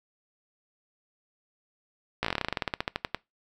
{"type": "slowing click train", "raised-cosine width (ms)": 0.3, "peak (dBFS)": -11, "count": 21, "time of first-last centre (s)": [2.23, 3.146], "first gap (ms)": 16, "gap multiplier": 1.1, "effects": ["noise-tail reverb RT60 0.2 s tail -23 dB re dry"]}